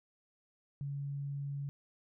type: tone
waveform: sine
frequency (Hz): 141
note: C#3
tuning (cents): +30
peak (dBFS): -36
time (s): 0.81-1.69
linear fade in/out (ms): 0
effects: none